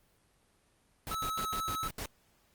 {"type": "noise bursts", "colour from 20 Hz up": "pink", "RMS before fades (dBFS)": -39, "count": 7, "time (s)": [1.07, 2.058], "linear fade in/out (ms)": 0, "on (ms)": 76, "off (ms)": 76}
{"type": "tone with vibrato", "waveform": "square", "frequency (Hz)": 1297, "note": "E6", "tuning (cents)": -28, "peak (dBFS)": -34, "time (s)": [1.11, 1.88], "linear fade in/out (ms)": 5, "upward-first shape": "sine", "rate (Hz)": 4.4, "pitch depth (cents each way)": 11}
{"effects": ["pink hiss -69 dBFS RMS until 2.54 s", "Opus 32 kbps"]}